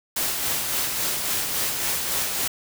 white noise with tremolo, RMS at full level -24 dBFS, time 0.16-2.48 s, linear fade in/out 5 ms, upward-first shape sine, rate 3.6 Hz, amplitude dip 35%, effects none

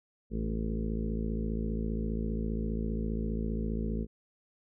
harmonic tone with a mistuned harmonic, 55 Hz, A1, in tune, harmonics 1 / 2 / 3 / 4 / 5 / 6 / 7 / 8 / 9, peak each -33 / -42 / -38 / -35 / -47 / -45 / -44 / -43 / -49 dBFS, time 0.3-4.07 s, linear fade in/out 50 ms, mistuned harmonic 5, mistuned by +20 cents, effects none

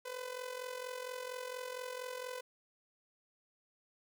sawtooth tone with amplitude modulation, 503 Hz, B4, 32 cents sharp, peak -34 dBFS, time 0.05-2.41 s, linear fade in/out 10 ms, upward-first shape sine, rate 44.3 Hz, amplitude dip 70%, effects none

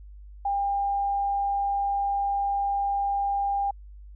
sine tone, 800 Hz, G5, 35 cents sharp, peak -23 dBFS, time 0.45-3.71 s, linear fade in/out 5 ms, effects added 50 Hz sine -42 dBFS peak until 4.15 s

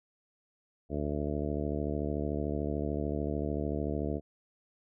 harmonic tone, 73.5 Hz, D2, 2 cents sharp, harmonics 1 / 2 / 3 / 4 / 5 / 6 / 7 / 8 / 9, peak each -36 / -38 / -38 / -37 / -40 / -39 / -44 / -44 / -42 dBFS, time 0.89-4.21 s, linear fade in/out 50 ms, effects none

